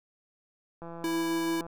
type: click train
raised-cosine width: 1 ms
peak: -29 dBFS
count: 143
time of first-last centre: 0.82-1.665 s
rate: 168 Hz
type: tone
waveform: square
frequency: 330 Hz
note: E4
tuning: 2 cents sharp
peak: -28 dBFS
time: 1.04-1.61 s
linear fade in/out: 2 ms
effects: none